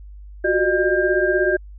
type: tone cluster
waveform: sine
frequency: 360.5 / 376.8 / 608 / 1599 Hz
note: F#4 / F#4 / D#5 / G6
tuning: -45 / +32 / -40 / +34 cents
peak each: -21 dBFS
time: 0.44-1.57 s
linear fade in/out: 10 ms
effects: added 50 Hz sine -36 dBFS peak until 1.78 s